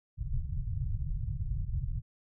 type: low-pass noise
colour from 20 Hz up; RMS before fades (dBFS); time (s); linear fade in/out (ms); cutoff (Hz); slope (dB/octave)
pink; -33; 0.17-2.02; 50; 140; 48
effects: none

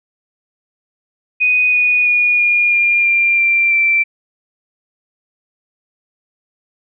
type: tone with pitch steps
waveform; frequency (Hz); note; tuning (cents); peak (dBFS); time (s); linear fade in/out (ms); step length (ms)
sine; 2489 / 2468 / 2446 / 2425 / 2404 / 2383 / 2363 / 2343; D#7 / D#7 / D#7 / D#7 / D7 / D7 / D7 / D7; 0 / -15 / -30 / -45 / +40 / +25 / +10 / -5; -10; 1.4-4.04; 20; 330
effects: none

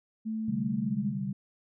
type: tone with pitch glide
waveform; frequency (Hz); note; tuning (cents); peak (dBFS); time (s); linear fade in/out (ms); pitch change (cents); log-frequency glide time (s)
sine; 220 to 208.9; A3 to G#3; 0 to +10; -30; 0.25-1.14; 20; -90; 0.82-1
type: chord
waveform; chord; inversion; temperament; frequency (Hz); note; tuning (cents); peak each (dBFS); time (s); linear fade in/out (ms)
sine; C suspended second; none; equal; 130.81 / 146.83 / 196; C3 / D3 / G3; 0 / 0 / 0; -37 / -37 / -32; 0.48-1.33; 5
effects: none

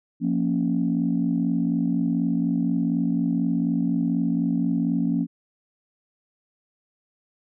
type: chord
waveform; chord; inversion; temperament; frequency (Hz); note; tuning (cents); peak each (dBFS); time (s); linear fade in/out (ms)
sine; Bb minor; second; equal; 174.61 / 233.1 / 277.2; F3 / Bb3 / Db4; 0 / 0 / 0; -24; 0.2-5.27; 50
effects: tanh soft clip ceiling -12 dBFS

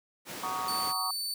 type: noise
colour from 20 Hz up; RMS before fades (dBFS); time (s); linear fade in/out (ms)
pink; -39; 0.25-0.94; 50
type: chord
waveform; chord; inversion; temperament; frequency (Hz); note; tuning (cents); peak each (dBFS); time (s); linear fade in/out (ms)
sine; D# minor seventh; first; just; 746.7 / 933.4 / 1120.1 / 1244.5; F#5 / A#5 / C#6 / D#6; +16 / +2 / +18 / 0; -39 / -38 / -34 / -38; 0.43-1.11; 5
type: tone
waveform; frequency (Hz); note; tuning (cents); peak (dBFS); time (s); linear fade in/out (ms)
sawtooth; 4520; C#8; +33; -29; 0.68-1.34; 2
effects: high-pass 200 Hz 12 dB/octave

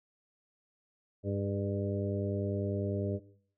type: harmonic tone with a mistuned harmonic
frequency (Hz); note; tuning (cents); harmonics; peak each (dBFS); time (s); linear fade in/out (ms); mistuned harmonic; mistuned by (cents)
100; G2; +35; 1 / 2 / 3 / 4 / 5 / 6; -33 / -38 / -39 / -38 / -42 / -40; 1.23-3.2; 50; 5; -35
effects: noise-tail reverb RT60 0.6 s tail -18 dB re dry

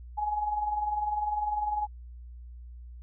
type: tone with tremolo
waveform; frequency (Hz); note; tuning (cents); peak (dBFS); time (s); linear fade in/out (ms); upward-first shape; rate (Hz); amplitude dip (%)
sine; 839; G#5; +17; -24; 0.17-1.87; 20; triangle; 20; 65
effects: added 60 Hz sine -42 dBFS peak until 3.02 s

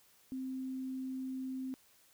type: tone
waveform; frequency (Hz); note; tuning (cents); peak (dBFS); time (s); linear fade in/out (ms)
sine; 261.1; C4; -3; -37; 0.32-1.74; 0
effects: white hiss -66 dBFS RMS until 2.13 s

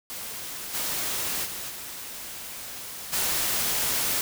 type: noise with level steps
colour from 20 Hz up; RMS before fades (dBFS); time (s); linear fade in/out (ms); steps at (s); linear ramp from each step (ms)
white; -36 / -29 / -35 / -38 / -26; 0.1-4.21; 0; 0.73 / 1.44 / 1.69 / 3.12; 20
effects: none

